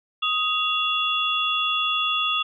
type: tone cluster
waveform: sine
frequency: 1249 / 2768 / 3395 Hz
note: D#6 / F7 / G#7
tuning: +6 / -16 / +37 cents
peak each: -25 dBFS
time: 0.22-2.43 s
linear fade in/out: 10 ms
effects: none